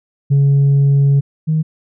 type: tone pair in turn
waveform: sine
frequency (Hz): 139.8 / 156.92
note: C#3 / D#3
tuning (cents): +15 / +15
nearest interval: major second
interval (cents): 200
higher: second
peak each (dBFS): -6 / -11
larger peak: first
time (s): 0.3-1.21 / 1.47-1.63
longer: first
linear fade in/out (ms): 20
effects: tanh soft clip ceiling -7 dBFS